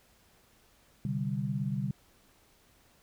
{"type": "chord", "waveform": "sine", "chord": "C suspended second", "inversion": "none", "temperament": "equal with one note detuned", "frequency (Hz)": [129.24, 146.83, 196], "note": ["C3", "D3", "G3"], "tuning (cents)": [-21, 0, 0], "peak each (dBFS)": -34, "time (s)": [1.05, 1.91], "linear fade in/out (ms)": 2, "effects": ["pink hiss -64 dBFS RMS until 3.02 s"]}